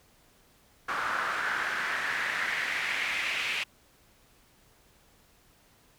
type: noise with band-pass filter sweep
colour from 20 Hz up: pink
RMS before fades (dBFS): -31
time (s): 0.88-3.64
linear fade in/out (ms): 10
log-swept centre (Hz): 1300 to 2500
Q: 3.4
effects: pink hiss -62 dBFS RMS until 5.98 s